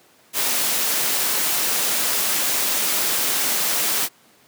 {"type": "noise", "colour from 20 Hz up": "white", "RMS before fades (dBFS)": -21, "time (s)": [0.33, 4.09], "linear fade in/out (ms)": 50, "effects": ["pink hiss -54 dBFS RMS until 4.47 s", "high-pass 200 Hz 12 dB/octave"]}